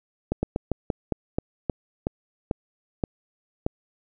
slowing click train, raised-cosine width 2 ms, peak -10 dBFS, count 12, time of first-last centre 0.32-3.664 s, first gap 110 ms, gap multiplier 1.19, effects none

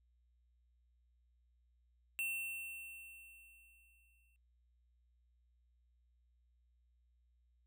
square tone with exponential decay, 2700 Hz, E7, 41 cents sharp, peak -36 dBFS, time 2.19-4.36 s, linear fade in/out 0 ms, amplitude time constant 470 ms, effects added 60 Hz sine -70 dBFS peak until 7.66 s

